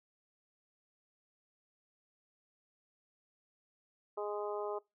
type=harmonic tone; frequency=207.3 Hz; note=G#3; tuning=3 cents flat; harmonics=2 / 3 / 4 / 5 / 6; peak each=-38 / -42 / -44 / -46 / -48 dBFS; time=4.17-4.79 s; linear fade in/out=10 ms; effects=noise-tail reverb RT60 0.2 s tail -22 dB re dry